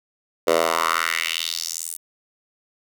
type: tone with high-pass filter sweep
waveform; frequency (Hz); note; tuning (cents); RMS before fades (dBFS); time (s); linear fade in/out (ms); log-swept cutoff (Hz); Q
10% pulse; 82.41; E2; 0; -23; 0.47-1.97; 10; 490 to 10000; 2.7
effects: none